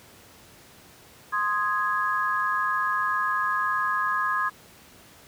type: chord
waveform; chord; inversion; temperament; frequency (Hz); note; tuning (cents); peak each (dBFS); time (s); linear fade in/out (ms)
sine; Ab major; first; equal; 1046.5 / 1244.5 / 1661.2; C6 / Eb6 / Ab6; 0 / 0 / 0; -27; 1.32-4.5; 20
effects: pink hiss -51 dBFS RMS until 5.27 s + high-pass 80 Hz 12 dB/octave